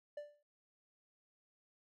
triangle tone with exponential decay, 588 Hz, D5, 2 cents sharp, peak -38 dBFS, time 0.17-0.43 s, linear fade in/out 5 ms, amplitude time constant 55 ms, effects none

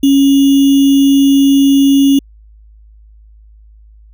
sine tone with sample-and-hold, 276.2 Hz, C#4, 6 cents flat, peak -5 dBFS, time 0.03-2.19 s, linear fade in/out 5 ms, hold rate 3150 Hz, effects added 53 Hz sine -38 dBFS peak until 4.13 s

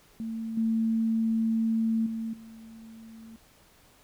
sine tone with level steps, 224.6 Hz, A3, 36 cents sharp, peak -31 / -23 / -30 / -44 dBFS, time 0.2-3.36 s, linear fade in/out 0 ms, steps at 0.57 / 2.06 / 2.33 s, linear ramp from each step 5 ms, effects pink hiss -59 dBFS RMS until 4.03 s

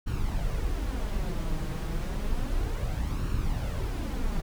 brown noise with flanger, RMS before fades -29 dBFS, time 0.06-4.42 s, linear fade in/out 20 ms, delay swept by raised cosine 0.71 to 6.41 ms, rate 0.31 Hz, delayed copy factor +0.5, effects none

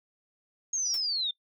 sine linear sweep, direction down, 6590 to 3539 Hz, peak -27 dBFS, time 0.73-1.31 s, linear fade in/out 5 ms
sine tone, 4981 Hz, D#8, 1 cent sharp, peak -35 dBFS, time 0.85-0.95 s, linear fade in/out 10 ms
white noise with exponential decay, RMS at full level -38 dBFS, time 0.94-1.03 s, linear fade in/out 0 ms, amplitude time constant 19 ms
effects noise-tail reverb RT60 0.1 s tail -21 dB re dry

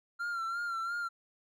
triangle tone with vibrato, 1377 Hz, F6, 25 cents flat, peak -31 dBFS, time 0.19-1.09 s, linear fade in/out 20 ms, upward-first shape sine, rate 2.9 Hz, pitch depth 50 cents each way, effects none

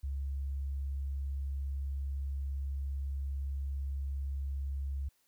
sine tone, 68.8 Hz, C#2, 12 cents flat, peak -33 dBFS, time 0.03-5.09 s, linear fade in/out 10 ms, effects white hiss -73 dBFS RMS until 5.27 s

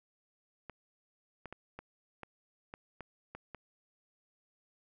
clicks, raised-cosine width 0.5 ms, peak -29 dBFS, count 9, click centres 0.697 / 1.457 / 1.526 / 1.79 / 2.233 / 2.739 / 3.007 / 3.35 / 3.547 s, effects none

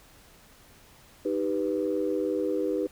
sine chord, Eb augmented, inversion none, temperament equal, 311.1 / 392 / 493.9 Hz, Eb4 / G4 / B4, 0 / 0 / 0 cents, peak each -29 dBFS, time 1.25-2.87 s, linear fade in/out 5 ms, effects tanh soft clip ceiling -16 dBFS + pink hiss -55 dBFS RMS until 2.91 s

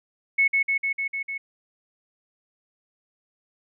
sine tone with echo, 2200 Hz, C#7, 14 cents flat, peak -16 dBFS, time 0.38-0.48 s, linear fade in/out 10 ms, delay 150 ms, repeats 6, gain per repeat -2 dB, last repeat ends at 1.38 s, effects none

